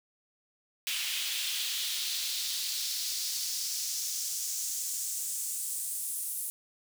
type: noise with high-pass filter sweep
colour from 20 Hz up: pink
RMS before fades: -34 dBFS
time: 0.87-6.5 s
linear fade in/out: 0 ms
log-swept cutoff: 2800 to 10000 Hz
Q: 2.1
effects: none